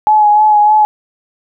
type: tone with vibrato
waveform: sine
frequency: 845 Hz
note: G#5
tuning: 30 cents sharp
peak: -5 dBFS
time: 0.07-0.85 s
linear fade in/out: 0 ms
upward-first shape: sine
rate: 3.3 Hz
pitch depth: 26 cents each way
effects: none